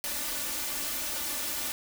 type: noise with comb filter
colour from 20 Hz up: white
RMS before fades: -33 dBFS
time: 0.04-1.72 s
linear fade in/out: 0 ms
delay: 3.4 ms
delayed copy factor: +0.75
effects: none